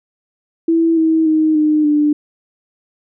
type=tone with pitch steps; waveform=sine; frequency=329.6 / 321.1 / 312.9 / 304.9 / 297.1 Hz; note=E4 / E4 / D#4 / D#4 / D4; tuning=0 / -45 / +10 / -35 / +20 cents; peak=-10 dBFS; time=0.68-2.13 s; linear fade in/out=5 ms; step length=290 ms; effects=none